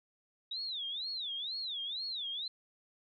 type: tone with vibrato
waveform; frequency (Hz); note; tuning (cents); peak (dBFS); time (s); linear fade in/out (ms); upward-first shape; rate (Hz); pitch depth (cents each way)
sine; 3729; A#7; 0; -36; 0.51-2.48; 5; sine; 2.1; 260
effects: none